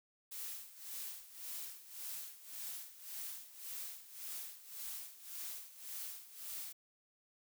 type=noise with tremolo; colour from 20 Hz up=blue; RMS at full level=-44 dBFS; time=0.31-6.73 s; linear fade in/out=10 ms; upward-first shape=sine; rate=1.8 Hz; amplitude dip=80%; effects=none